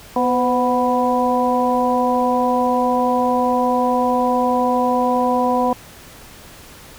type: harmonic tone with a mistuned harmonic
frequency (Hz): 246.9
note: B3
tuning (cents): 0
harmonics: 1 / 2 / 3 / 4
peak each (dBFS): -20 / -20 / -20 / -20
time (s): 0.16-5.73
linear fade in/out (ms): 2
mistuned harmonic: 2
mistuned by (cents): +43
effects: pink hiss -41 dBFS RMS until 6.98 s